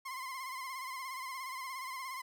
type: tone with vibrato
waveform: 30% pulse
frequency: 1046.5 Hz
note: C6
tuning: in tune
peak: -37 dBFS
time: 0.05-2.22 s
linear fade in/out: 10 ms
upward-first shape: sine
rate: 17 Hz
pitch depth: 62 cents each way
effects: none